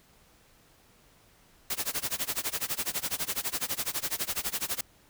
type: noise with tremolo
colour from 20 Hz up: white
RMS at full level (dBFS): -29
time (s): 1.7-4.81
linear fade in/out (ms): 5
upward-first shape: sine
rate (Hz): 12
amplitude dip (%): 95
effects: pink hiss -61 dBFS RMS until 5.09 s